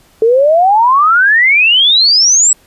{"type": "exponential sweep", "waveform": "sine", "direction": "up", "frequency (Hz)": [434.8, 7902], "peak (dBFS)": -5, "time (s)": [0.22, 2.53], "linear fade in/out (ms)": 2, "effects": ["pink hiss -48 dBFS RMS until 2.66 s", "resampled to 32000 Hz"]}